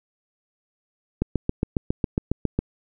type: click train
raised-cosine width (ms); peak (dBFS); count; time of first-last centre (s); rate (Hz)
3; -8; 11; 1.22-2.59; 7.3
effects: none